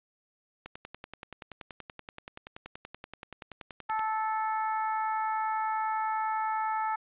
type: click train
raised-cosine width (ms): 0.3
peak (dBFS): -25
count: 36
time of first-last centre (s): 0.66-3.993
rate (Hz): 10.5
type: harmonic tone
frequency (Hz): 437.5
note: A4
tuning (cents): -10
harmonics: 2 / 3 / 4 / 5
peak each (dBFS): -29 / -34 / -41 / -45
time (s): 3.89-6.96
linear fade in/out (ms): 10
effects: resampled to 8000 Hz + 11-bit